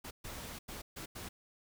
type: noise bursts at uneven times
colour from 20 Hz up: pink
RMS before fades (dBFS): -45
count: 5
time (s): 0.04-0.11 / 0.24-0.59 / 0.68-0.82 / 0.96-1.06 / 1.15-1.29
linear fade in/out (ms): 10
effects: none